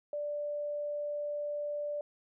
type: tone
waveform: sine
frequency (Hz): 587.3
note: D5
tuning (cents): 0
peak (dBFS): -33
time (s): 0.13-2.01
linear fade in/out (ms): 2
effects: none